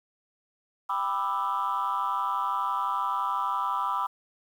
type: chord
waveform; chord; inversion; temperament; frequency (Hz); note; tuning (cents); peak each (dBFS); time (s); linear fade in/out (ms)
sine; E minor seventh; first; just; 791.1 / 988.9 / 1186.7 / 1318.5; G5 / B5 / D6 / E6; +16 / +2 / +18 / 0; -34 / -28 / -29 / -32; 0.89-4.07; 10
effects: tanh soft clip ceiling -19 dBFS + 9-bit